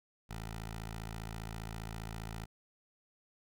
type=tone with notch filter; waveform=10% pulse; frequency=55 Hz; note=A1; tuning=in tune; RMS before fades=-43 dBFS; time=0.29-2.46 s; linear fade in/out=20 ms; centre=290 Hz; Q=1; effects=none